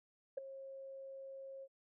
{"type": "tone with ADSR envelope", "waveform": "sine", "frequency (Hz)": 540, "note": "C#5", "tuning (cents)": -45, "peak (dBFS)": -33, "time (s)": [0.37, 1.68], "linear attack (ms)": 9, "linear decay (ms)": 9, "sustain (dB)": -14, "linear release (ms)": 50, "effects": ["tanh soft clip ceiling -31 dBFS"]}